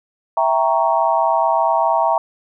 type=chord; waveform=sine; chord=E diminished seventh; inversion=none; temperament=equal; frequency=659.3 / 784 / 932.3 / 1108.7 Hz; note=E5 / G5 / Bb5 / Db6; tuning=0 / 0 / 0 / 0 cents; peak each=-18 / -20 / -17 / -23 dBFS; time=0.37-2.18 s; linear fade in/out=2 ms; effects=none